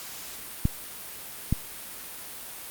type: clicks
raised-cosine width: 5 ms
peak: -9 / -10 dBFS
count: 2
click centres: 0.654 / 1.526 s
effects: white hiss -40 dBFS RMS until 2.7 s + Opus 48 kbps